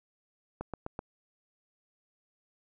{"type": "click train", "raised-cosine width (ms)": 1, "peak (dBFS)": -22, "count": 4, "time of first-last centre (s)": [0.61, 0.991], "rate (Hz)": 7.87, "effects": []}